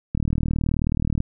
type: click train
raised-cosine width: 5 ms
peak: -10 dBFS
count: 42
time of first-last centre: 0.15-1.204 s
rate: 38.9 Hz
effects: none